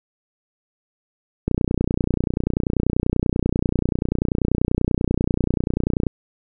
click train, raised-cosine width 3 ms, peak -6 dBFS, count 140, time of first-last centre 1.48-6.067 s, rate 30.3 Hz, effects none

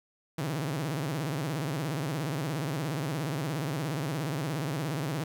sawtooth tone with vibrato, 147.7 Hz, D3, 10 cents sharp, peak -26 dBFS, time 0.38-5.24 s, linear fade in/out 5 ms, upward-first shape sine, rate 17 Hz, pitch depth 220 cents each way, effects 11-bit

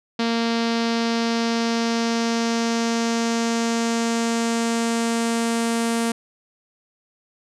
sawtooth tone with low-pass filter sweep, 230.9 Hz, A#3, 16 cents flat, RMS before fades -22 dBFS, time 0.19-6.12 s, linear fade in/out 5 ms, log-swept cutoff 4400 to 9300 Hz, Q 2.2, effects none

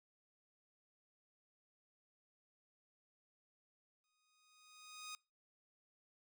10% pulse tone with exponential growth, 1244.5 Hz, D#6, in tune, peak -37 dBFS, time 4.04-5.15 s, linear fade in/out 1 ms, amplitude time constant 240 ms, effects noise-tail reverb RT60 0.3 s tail -25 dB re dry

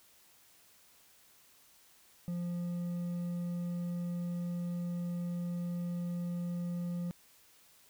triangle tone with hard clipping, 174.61 Hz, F3, in tune, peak -35 dBFS, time 2.28-7.11 s, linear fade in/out 0 ms, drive 7 dB, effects white hiss -63 dBFS RMS until 7.89 s

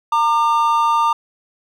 triangle tone pair together, 919.4 / 1198 Hz, A#5 / D6, -24 / +34 cents, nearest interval perfect fourth, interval 458 cents, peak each -14 dBFS, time 0.12-1.13 s, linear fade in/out 5 ms, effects none

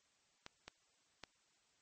clicks, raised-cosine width 0.2 ms, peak -30 dBFS, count 3, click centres 0.464 / 0.68 / 1.237 s, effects white hiss -75 dBFS RMS until 1.81 s + MP3 32 kbps

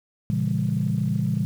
sine chord, A# diminished seventh, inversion none, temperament just, 116.54 / 139.85 / 167.82 / 201.4 Hz, A#2 / C#3 / E3 / G3, 0 / +16 / +31 / +47 cents, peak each -26 dBFS, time 0.3-1.45 s, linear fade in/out 0 ms, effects tanh soft clip ceiling -12 dBFS + 8-bit

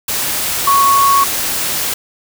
sine tone in noise, 1108.7 Hz, C#6, in tune, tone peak -8 dBFS, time 0.67-1.24 s, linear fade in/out 5 ms, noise white, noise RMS -18 dBFS, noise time 0.08-1.94 s, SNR +7 dB, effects none

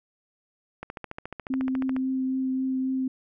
click train, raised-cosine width 0.5 ms, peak -20 dBFS, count 17, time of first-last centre 0.83-1.965 s, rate 14.1 Hz
sine tone with vibrato, 261.6 Hz, C4, in tune, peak -24 dBFS, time 1.5-3.08 s, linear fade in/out 5 ms, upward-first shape triangle, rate 3.7 Hz, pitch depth 11 cents each way
effects none

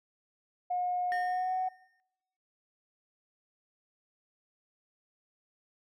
sine tone with pitch glide, 720 to 745 Hz, F#5 to F#5, -47 to +12 cents, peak -28 dBFS, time 0.7-1.69 s, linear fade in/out 10 ms, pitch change +59 cents, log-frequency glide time 1.18-1.53 s
triangle tone with exponential decay, 1828 Hz, A#6, 34 cents flat, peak -30 dBFS, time 1.12-2 s, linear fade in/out 0 ms, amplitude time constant 190 ms
effects noise-tail reverb RT60 0.9 s tail -25 dB re dry + tanh soft clip ceiling -22 dBFS

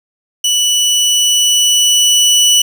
25% pulse tone with level ramp, 2960 Hz, F#7, in tune, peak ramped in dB -7 to -3 dBFS, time 0.44-2.62 s, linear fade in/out 5 ms, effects none

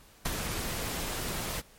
pink noise with ADSR envelope, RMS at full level -29 dBFS, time 0.25-1.62 s, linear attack 8 ms, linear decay 26 ms, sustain -5 dB, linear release 31 ms, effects pink hiss -57 dBFS RMS until 1.78 s + MP3 64 kbps

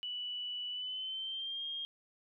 sine tone with pitch glide, 2960 to 3228 Hz, F#7 to G#7, 0 to -50 cents, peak -37 dBFS, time 0.03-1.85 s, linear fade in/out 0 ms, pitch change +150 cents, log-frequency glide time 0.7-1.63 s, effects none

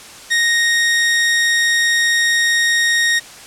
sawtooth tone, 1864.7 Hz, A#6, in tune, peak -9 dBFS, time 0.3-3.2 s, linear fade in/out 20 ms, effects white hiss -37 dBFS RMS until 3.46 s + low-pass 9000 Hz 12 dB/octave

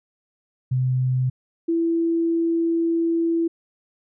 sine tone pair in turn, 128.2 / 332.9 Hz, C3 / E4, -35 / +17 cents, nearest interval octave + perfect fourth, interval 1652 cents, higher second, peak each -18 dBFS, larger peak neither, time 0.71-1.3 / 1.68-3.48 s, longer second, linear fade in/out 10 ms, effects none

